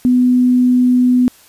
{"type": "tone", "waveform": "sine", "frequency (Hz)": 249.5, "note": "B3", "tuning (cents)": 18, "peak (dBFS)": -8, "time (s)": [0.05, 1.28], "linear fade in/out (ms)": 0, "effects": ["white hiss -46 dBFS RMS until 1.48 s", "resampled to 32000 Hz"]}